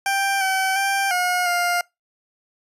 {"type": "tone with pitch steps", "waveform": "20% pulse", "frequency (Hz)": [787, 764, 787, 720, 704], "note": ["G5", "G5", "G5", "F#5", "F5"], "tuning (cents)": [7, -45, 7, -47, 14], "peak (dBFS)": -14, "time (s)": [0.06, 1.81], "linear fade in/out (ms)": 2, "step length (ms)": 350, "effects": ["noise-tail reverb RT60 0.2 s tail -25 dB re dry", "resampled to 32000 Hz"]}